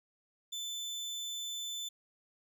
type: tone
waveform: 30% pulse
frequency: 3520 Hz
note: A7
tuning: in tune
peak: -35 dBFS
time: 0.52-1.89 s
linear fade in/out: 10 ms
effects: none